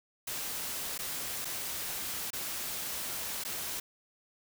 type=noise with dropouts; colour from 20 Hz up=white; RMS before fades=-37 dBFS; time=0.27-3.8 s; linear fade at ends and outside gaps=5 ms; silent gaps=0.979-0.989 / 1.448-1.452 / 2.305-2.331 / 3.438-3.449 s; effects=none